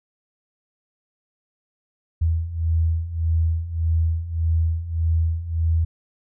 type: beating tone pair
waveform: sine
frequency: 80.8 / 82.5 Hz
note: E2 / E2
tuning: -34 / +2 cents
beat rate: 1.7 Hz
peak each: -24 / -20 dBFS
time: 2.21-5.85 s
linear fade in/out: 10 ms
effects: none